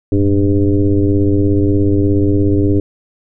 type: tone with frequency modulation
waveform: sine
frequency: 195.6 Hz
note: G3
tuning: 4 cents flat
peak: -9 dBFS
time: 0.12-2.8 s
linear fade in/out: 2 ms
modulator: 102 Hz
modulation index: 2.1
effects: none